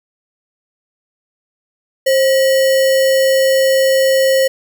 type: tone with sample-and-hold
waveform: sine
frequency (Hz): 532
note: C5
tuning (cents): +29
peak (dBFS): -9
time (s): 2.06-4.48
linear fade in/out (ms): 10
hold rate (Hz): 2450
effects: none

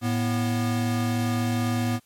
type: tone pair together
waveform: square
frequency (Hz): 110 / 242.6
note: A2 / B3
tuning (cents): 0 / -31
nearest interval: octave + major second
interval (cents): 1369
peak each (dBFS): -26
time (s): 0.01-2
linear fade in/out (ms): 50
effects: white hiss -63 dBFS RMS until 2.05 s + MP3 64 kbps

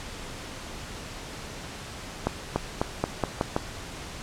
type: accelerating click train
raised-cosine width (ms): 1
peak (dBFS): -9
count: 7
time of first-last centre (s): 2.27-3.564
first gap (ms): 290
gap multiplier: 0.88
effects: pink hiss -39 dBFS RMS until 4.22 s + low-pass 8000 Hz 12 dB/octave

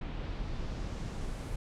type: noise with low-pass filter sweep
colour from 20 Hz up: brown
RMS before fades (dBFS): -37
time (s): 0.01-1.56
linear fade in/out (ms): 5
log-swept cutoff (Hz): 3100 to 11000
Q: 1.3
effects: none

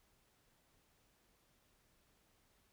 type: silence
effects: pink hiss -74 dBFS RMS until 2.72 s

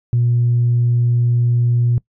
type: tone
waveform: sine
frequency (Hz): 120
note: B2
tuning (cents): -49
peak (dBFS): -11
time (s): 0.13-1.98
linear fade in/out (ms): 0
effects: noise-tail reverb RT60 0.1 s tail -23 dB re dry + tanh soft clip ceiling -8 dBFS

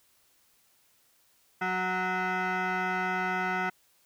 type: tone with frequency modulation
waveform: sine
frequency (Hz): 370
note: F#4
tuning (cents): 0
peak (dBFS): -25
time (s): 1.61-3.7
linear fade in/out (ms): 10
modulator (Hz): 554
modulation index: 3.1
effects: tanh soft clip ceiling -25 dBFS + white hiss -66 dBFS RMS until 4.05 s

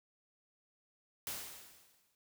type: noise with exponential decay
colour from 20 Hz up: white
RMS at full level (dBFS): -39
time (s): 1.27-2.15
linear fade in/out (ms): 1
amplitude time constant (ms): 190
effects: none

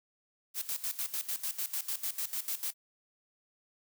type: noise with tremolo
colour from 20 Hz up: blue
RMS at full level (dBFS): -34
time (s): 0.54-2.74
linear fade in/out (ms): 50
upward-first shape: square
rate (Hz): 6.7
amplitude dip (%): 80
effects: none

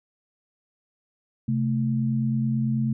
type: tone pair together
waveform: sine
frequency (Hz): 131.6 / 220.8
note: C3 / A3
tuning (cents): +10 / +6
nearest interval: major sixth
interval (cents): 896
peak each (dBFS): -24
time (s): 1.48-2.93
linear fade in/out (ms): 5
effects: none

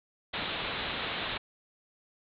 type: low-pass noise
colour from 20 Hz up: white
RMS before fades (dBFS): -35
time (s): 0.33-1.38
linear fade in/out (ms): 10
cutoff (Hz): 4000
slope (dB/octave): 96
effects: none

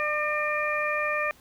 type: harmonic tone with a mistuned harmonic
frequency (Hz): 599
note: D5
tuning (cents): +34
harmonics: 1 / 2 / 3 / 4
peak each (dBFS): -30 / -30 / -30 / -30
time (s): 0-1.31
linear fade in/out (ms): 0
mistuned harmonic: 3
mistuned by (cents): +19
effects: pink hiss -56 dBFS RMS until 1.4 s

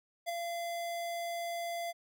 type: tone with ADSR envelope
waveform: square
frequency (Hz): 684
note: F5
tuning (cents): -36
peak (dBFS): -32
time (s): 0.26-1.93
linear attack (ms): 30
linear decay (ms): 13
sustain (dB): -4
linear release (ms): 31
effects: none

